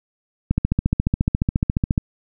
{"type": "click train", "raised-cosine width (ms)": 5, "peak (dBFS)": -5, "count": 22, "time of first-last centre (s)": [0.51, 1.979], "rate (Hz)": 14.3, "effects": []}